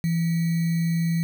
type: tone with sample-and-hold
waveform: sine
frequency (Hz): 166.7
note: E3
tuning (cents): +20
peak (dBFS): -20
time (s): 0.04-1.23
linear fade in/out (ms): 0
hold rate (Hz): 2100
effects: none